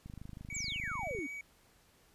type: click train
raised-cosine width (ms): 5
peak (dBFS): -34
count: 30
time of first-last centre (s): 0.06-1.188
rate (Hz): 25.7
type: tone with vibrato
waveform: triangle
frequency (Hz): 2252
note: C#7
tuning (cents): +27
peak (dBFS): -39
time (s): 0.5-1.41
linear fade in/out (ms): 2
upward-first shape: sine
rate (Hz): 3.9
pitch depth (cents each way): 17
type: exponential sweep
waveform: sine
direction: down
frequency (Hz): 8000 to 258.3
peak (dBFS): -37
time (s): 0.54-1.27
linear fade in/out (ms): 10
effects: pink hiss -66 dBFS RMS until 2.14 s + resampled to 32000 Hz